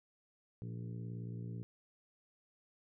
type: harmonic tone with a mistuned harmonic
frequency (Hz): 58.27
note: A#1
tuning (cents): 0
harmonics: 2 / 3 / 4 / 5 / 6 / 7 / 8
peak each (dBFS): -42 / -47 / -55 / -56 / -61 / -58 / -63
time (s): 0.62-1.63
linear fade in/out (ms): 0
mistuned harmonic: 5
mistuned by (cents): +36
effects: none